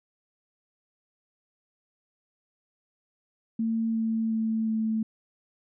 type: tone with pitch steps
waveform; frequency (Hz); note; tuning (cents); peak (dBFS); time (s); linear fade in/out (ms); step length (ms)
sine; 225.6 / 223.9 / 222.2 / 220.6; A3 / A3 / A3 / A3; +44 / +30 / +17 / +5; -24; 3.59-5.03; 5; 360
effects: none